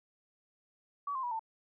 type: tone with pitch steps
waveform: sine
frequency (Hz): 1139 / 1050.5 / 968.9 / 893.6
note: C#6 / C6 / B5 / A5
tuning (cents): +47 / +7 / -33 / +27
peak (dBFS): -33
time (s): 1.07-1.394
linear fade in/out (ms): 5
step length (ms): 81
effects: none